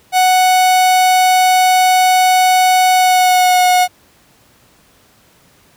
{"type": "tone with pitch glide", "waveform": "45% pulse", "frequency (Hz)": [740, 728.1], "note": ["F#5", "F#5"], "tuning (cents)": [0, -28], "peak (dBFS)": -8, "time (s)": [0.12, 3.88], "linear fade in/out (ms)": 50, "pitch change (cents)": -28, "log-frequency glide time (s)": [2.93, 3.65], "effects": ["pink hiss -50 dBFS RMS until 5.76 s", "high-pass 60 Hz 12 dB/octave"]}